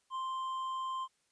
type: tone with hard clipping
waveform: triangle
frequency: 1046.5 Hz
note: C6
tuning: in tune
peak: -36 dBFS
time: 0.1-1.08 s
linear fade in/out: 50 ms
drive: 8 dB
effects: white hiss -75 dBFS RMS until 1.31 s + resampled to 22050 Hz